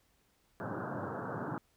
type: band-pass noise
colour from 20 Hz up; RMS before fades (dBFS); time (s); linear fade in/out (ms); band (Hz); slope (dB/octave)
pink; -39; 0.6-1.58; 0; 100 to 1600; 96
effects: pink hiss -72 dBFS RMS until 1.76 s